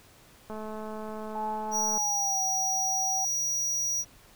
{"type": "click train", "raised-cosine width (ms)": 1, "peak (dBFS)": -26, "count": 320, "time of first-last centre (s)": [0.5, 1.977], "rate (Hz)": 216}
{"type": "tone with pitch glide", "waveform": "sine", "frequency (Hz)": [861, 767.1], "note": ["A5", "G5"], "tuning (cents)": [-38, -38], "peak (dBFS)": -31, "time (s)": [1.35, 3.25], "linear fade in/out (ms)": 5, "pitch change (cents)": -200, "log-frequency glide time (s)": [1.88, 2.42]}
{"type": "tone", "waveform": "square", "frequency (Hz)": 5780, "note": "F#8", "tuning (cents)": -41, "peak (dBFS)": -27, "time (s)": [1.71, 4.05], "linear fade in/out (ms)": 50}
{"effects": ["pink hiss -56 dBFS RMS until 4.35 s"]}